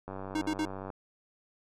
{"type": "click train", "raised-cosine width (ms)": 1, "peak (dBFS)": -26, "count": 80, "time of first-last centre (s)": [0.08, 0.902], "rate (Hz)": 96.1}
{"type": "tone bursts", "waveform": "square", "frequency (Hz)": 310.1, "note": "D#4", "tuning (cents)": -6, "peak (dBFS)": -29, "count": 3, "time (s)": [0.35, 0.654], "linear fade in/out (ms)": 5, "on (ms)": 66, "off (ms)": 53}
{"effects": ["low-pass 8000 Hz 12 dB/octave"]}